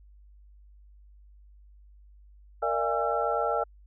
sine tone cluster, 463.3 / 594 / 682 / 819 / 1345 Hz, A#4 / D5 / F5 / G#5 / E6, -11 / +20 / -41 / -24 / +34 cents, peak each -31 dBFS, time 2.62-3.64 s, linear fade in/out 10 ms, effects added 50 Hz sine -51 dBFS peak until 3.86 s

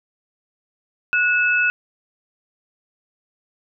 sine tone pair together, 1464 / 2609 Hz, F#6 / E7, -19 / -18 cents, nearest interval minor seventh, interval 1001 cents, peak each -17 / -19 dBFS, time 1.13-1.7 s, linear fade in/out 0 ms, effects none

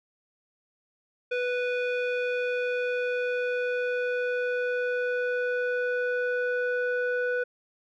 square tone with low-pass filter sweep, 493.9 Hz, B4, in tune, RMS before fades -28 dBFS, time 1.31-7.44 s, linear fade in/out 10 ms, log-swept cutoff 2500 to 1500 Hz, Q 2.2, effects none

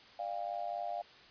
sine tone with amplitude modulation, 698.5 Hz, F5, in tune, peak -31 dBFS, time 0.19-1.02 s, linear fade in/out 5 ms, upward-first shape sine, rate 104 Hz, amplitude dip 100%, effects white hiss -57 dBFS RMS until 1.3 s + resampled to 11025 Hz

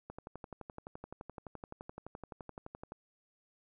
click train, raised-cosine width 1 ms, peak -30 dBFS, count 34, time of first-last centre 0.1-2.921 s, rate 11.7 Hz, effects none

